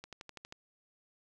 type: accelerating click train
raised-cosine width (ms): 0.2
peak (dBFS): -28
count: 7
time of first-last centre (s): 0.04-0.524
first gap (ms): 87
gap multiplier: 0.97
effects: none